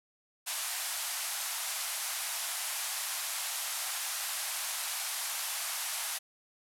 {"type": "band-pass noise", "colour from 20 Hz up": "white", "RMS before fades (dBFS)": -36, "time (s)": [0.46, 6.19], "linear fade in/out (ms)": 20, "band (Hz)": [650, 13000], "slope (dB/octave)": 48, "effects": []}